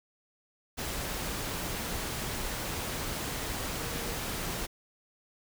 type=tone in noise; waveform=sine; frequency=468.2 Hz; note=A#4; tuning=8 cents sharp; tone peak=-45 dBFS; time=3.79-4.14 s; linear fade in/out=20 ms; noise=pink; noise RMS=-35 dBFS; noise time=0.77-4.67 s; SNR=-13 dB; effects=none